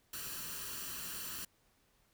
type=noise with comb filter; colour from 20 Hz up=white; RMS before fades=-43 dBFS; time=0.13-1.45 s; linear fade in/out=5 ms; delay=0.69 ms; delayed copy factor=+0.65; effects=pink hiss -72 dBFS RMS until 2.13 s